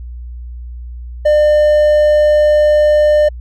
triangle tone, 600 Hz, D5, 37 cents sharp, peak -5 dBFS, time 1.25-3.29 s, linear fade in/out 10 ms, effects added 60 Hz sine -25 dBFS peak until 3.4 s

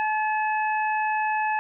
harmonic tone, 860 Hz, A5, 40 cents flat, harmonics 1 / 2 / 3, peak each -23 / -29 / -33 dBFS, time 0-1.59 s, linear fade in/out 0 ms, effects none

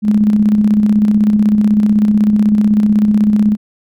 sine tone with tremolo, 210.6 Hz, G#3, 24 cents sharp, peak -6 dBFS, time 0.02-3.57 s, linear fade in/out 50 ms, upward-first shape square, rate 16 Hz, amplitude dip 40%, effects none

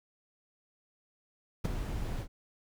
brown noise with ADSR envelope, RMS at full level -26 dBFS, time 1.64-2.28 s, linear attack 12 ms, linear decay 15 ms, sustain -9 dB, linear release 76 ms, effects none

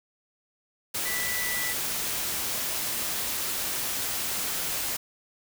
sine tone in noise, 1975.5 Hz, B6, in tune, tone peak -31 dBFS, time 1.05-1.73 s, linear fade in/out 10 ms, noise white, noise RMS -30 dBFS, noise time 0.94-4.97 s, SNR -4 dB, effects none

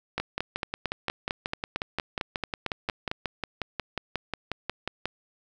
two click trains, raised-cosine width 0.3 ms, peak -13 / -12 dBFS, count 28 / 14, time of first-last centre 0.2-5.056 / 0.18-3.115 s, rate 5.56 / 4.43 Hz, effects none

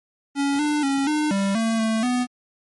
square tone with pitch steps, 280.4 / 297.9 / 274.8 / 302.8 / 196.8 / 225.6 / 222.1 / 248.2 Hz, C#4 / D4 / C#4 / D#4 / G3 / A3 / A3 / B3, +20 / +25 / -15 / -47 / +7 / +44 / +16 / +9 cents, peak -20 dBFS, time 0.35-2.27 s, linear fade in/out 50 ms, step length 240 ms, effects MP3 48 kbps

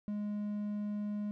triangle tone, 207.7 Hz, G#3, in tune, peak -32 dBFS, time 0.08-1.31 s, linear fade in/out 0 ms, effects none

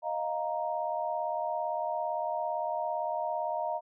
sine chord, Eb suspended second, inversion none, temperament just, 622.3 / 700 / 933.4 Hz, Eb5 / F5 / Bb5, 0 / +4 / +2 cents, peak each -34 dBFS, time 0.02-3.81 s, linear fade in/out 50 ms, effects none

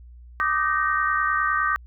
sine chord, Eb major seventh, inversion third, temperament equal with one note detuned, 1174.7 / 1244.5 / 1541 / 1864.7 Hz, D6 / Eb6 / G6 / Bb6, 0 / 0 / -30 / 0 cents, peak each -24 / -26 / -25 / -27 dBFS, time 0.4-1.76 s, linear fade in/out 0 ms, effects added 60 Hz sine -42 dBFS peak until 1.86 s

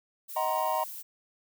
violet noise, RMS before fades -41 dBFS, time 0.28-1.03 s, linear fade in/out 20 ms
triangle chord, C half-diminished seventh, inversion first, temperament just, 627.9 / 753.5 / 941.9 / 1046.5 Hz, Eb5 / Gb5 / Bb5 / C6, +16 / +31 / +18 / 0 cents, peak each -30 / -31 / -28 / -32 dBFS, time 0.36-0.84 s, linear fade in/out 5 ms
effects none

